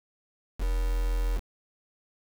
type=tone with quantisation; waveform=sine; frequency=42.88 Hz; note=F1; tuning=31 cents flat; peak=-24 dBFS; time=0.58-1.41 s; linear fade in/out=50 ms; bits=6; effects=none